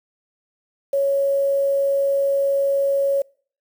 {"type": "tone with quantisation", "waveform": "sine", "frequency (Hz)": 554.4, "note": "C#5", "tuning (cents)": 0, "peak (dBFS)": -16, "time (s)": [0.93, 3.22], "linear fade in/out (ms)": 5, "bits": 7, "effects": ["noise-tail reverb RT60 0.5 s tail -26 dB re dry"]}